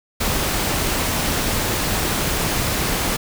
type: noise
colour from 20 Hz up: pink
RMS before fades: -21 dBFS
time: 0.2-3.17 s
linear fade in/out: 10 ms
effects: none